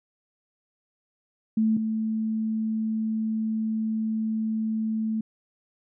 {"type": "tone pair in turn", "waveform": "sine", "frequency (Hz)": [220, 220], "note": ["A3", "A3"], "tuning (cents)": [0, 0], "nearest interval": "unison", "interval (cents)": 0, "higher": "neither", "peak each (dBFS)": [-19, -24], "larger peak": "first", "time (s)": [[1.57, 1.77], [1.77, 5.21]], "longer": "second", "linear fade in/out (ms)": 5, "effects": []}